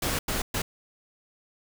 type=noise bursts at uneven times; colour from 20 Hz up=pink; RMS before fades=-28 dBFS; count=3; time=0.02-0.19 / 0.28-0.42 / 0.54-0.62 s; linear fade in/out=5 ms; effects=none